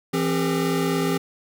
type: tone cluster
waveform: square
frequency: 167.6 / 265.2 / 401.1 / 458.4 Hz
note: E3 / C4 / G4 / A#4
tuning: +29 / +23 / +40 / -29 cents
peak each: -26 / -26 / -26 / -33 dBFS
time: 0.13-1.18 s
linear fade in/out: 10 ms
effects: none